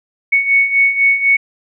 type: beating tone pair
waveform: sine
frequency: 2217 / 2221 Hz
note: C#7 / C#7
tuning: 0 / +3 cents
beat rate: 4 Hz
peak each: -16 / -11 dBFS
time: 0.32-1.37 s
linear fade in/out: 10 ms
effects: none